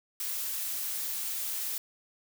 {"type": "noise", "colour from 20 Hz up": "blue", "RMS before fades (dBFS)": -34, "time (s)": [0.2, 1.78], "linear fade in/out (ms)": 2, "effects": []}